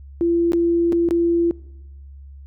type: tone with dropouts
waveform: sine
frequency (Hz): 340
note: F4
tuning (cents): -46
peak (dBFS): -15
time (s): 0.21-1.51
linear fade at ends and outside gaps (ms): 0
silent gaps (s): 0.52-0.533 / 0.923-0.929 / 1.088-1.109
effects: noise-tail reverb RT60 1.0 s tail -22 dB re dry + added 69 Hz sine -37 dBFS peak until 2.46 s